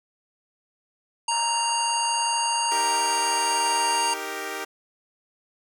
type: harmonic tone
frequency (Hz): 932.3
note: A#5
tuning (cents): 0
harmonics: 1 / 3 / 5 / 7 / 9 / 10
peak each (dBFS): -24 / -29 / -31 / -32 / -34 / -34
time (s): 1.28-4.14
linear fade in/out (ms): 5
type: band-pass noise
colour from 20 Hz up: white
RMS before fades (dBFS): -41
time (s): 1.3-4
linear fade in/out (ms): 20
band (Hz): 540 to 1800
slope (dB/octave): 96
type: chord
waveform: 10% pulse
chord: Eb major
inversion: none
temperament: equal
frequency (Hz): 311.1 / 392 / 466.2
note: Eb4 / G4 / Bb4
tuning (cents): 0 / 0 / 0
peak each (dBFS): -29 / -24 / -26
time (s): 2.71-4.65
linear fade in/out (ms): 10
effects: none